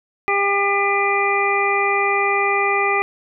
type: harmonic tone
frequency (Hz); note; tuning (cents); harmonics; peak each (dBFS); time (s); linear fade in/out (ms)
400; G4; +35; 1 / 2 / 3 / 5 / 6; -22 / -22 / -22 / -22 / -22; 0.28-3.02; 0
effects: none